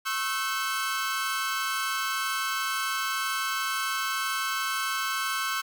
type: tone cluster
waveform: sawtooth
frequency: 1089 / 1312 / 1531 Hz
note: C#6 / E6 / G6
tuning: -31 / -9 / -41 cents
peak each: -28 dBFS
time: 0.05-5.62 s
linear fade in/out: 20 ms
effects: none